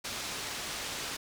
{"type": "low-pass noise", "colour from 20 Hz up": "white", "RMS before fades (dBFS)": -38, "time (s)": [0.04, 1.17], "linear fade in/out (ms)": 10, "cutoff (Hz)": 6000, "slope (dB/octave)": 12, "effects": []}